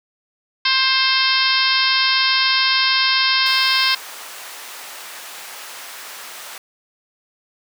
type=harmonic tone; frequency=527 Hz; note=C5; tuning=12 cents sharp; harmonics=2 / 3 / 4 / 5 / 6 / 7 / 8 / 9 / 10; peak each=-23 / -23 / -23 / -23 / -23 / -23 / -23 / -23 / -23 dBFS; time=0.65-3.95 s; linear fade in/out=5 ms
type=high-pass noise; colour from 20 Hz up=pink; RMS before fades=-35 dBFS; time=3.46-6.58 s; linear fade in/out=2 ms; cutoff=880 Hz; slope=12 dB/octave
effects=none